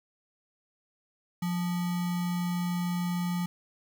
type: tone with sample-and-hold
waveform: sine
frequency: 176.5 Hz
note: F3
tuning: 19 cents sharp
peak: -27 dBFS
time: 1.42-3.46 s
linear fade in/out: 5 ms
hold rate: 1050 Hz
effects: none